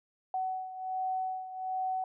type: beating tone pair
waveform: sine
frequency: 750 / 751.3 Hz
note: F#5 / F#5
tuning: +23 / +26 cents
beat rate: 1.3 Hz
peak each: -33 / -38 dBFS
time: 0.34-2.04 s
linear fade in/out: 2 ms
effects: none